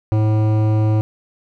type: tone with hard clipping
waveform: triangle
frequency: 108.1 Hz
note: A2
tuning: 30 cents flat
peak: -15 dBFS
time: 0.12-1.01 s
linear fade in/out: 0 ms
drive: 18 dB
effects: none